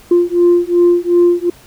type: beating tone pair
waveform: sine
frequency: 347.9 / 350.6 Hz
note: F4 / F4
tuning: -7 / +7 cents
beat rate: 2.7 Hz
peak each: -10 dBFS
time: 0.11-1.5 s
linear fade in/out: 5 ms
effects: tanh soft clip ceiling -3 dBFS + pink hiss -43 dBFS RMS until 1.66 s